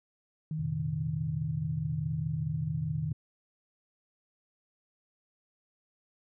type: tone with vibrato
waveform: sine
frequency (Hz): 155.56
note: D#3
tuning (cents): 0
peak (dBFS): -31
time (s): 0.51-3.12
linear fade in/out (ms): 2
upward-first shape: sine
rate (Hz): 1.9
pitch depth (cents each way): 8
type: chord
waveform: sine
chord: F suspended fourth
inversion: none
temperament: equal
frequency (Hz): 87.31 / 116.54 / 130.81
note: F2 / Bb2 / C3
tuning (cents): 0 / 0 / 0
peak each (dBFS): -40 / -39 / -37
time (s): 0.59-3.13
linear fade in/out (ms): 5
effects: none